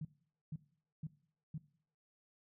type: tone bursts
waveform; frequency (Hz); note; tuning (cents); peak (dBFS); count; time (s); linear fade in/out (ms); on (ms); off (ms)
sine; 153.9; D#3; -19; -39; 4; 0.01-1.58; 5; 40; 470
effects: noise-tail reverb RT60 0.6 s tail -18 dB re dry